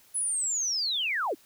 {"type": "linear sweep", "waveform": "sine", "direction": "down", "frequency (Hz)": [10400, 236], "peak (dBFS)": -26, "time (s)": [0.14, 1.35], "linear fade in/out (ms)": 20, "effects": ["white hiss -59 dBFS RMS until 1.45 s"]}